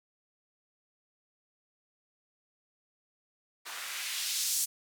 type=noise with band-pass filter sweep; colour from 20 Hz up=blue; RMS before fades=-34 dBFS; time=3.65-4.66 s; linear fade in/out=20 ms; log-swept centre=1000 to 7700 Hz; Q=1.1; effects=none